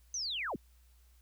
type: linear sweep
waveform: sine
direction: down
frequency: 6280 to 131.8 Hz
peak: -34 dBFS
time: 0.14-0.56 s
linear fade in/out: 2 ms
effects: added 60 Hz sine -60 dBFS peak until 1.21 s + white hiss -71 dBFS RMS until 1.21 s